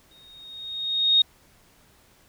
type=tone with exponential growth; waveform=sine; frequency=3724 Hz; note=A#7; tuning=2 cents flat; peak=-13 dBFS; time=0.11-1.22 s; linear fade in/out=5 ms; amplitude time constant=240 ms; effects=pink hiss -58 dBFS RMS until 2.28 s